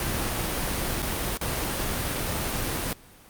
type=noise with dropouts; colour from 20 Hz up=pink; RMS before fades=-28 dBFS; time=0-2.93 s; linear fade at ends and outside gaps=1 ms; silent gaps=1.021-1.027 / 1.372-1.412 s; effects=pink hiss -51 dBFS RMS until 3.29 s + Opus 32 kbps